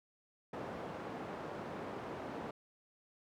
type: band-pass noise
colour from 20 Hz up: white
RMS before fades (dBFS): -44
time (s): 0.53-2.51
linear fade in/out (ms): 5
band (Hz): 120 to 780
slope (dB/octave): 12
effects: none